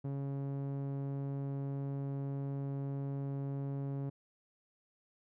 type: tone with low-pass filter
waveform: sawtooth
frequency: 138.59 Hz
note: C#3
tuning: in tune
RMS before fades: -38 dBFS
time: 0.04-4.1 s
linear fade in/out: 10 ms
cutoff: 550 Hz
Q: 0.51
effects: none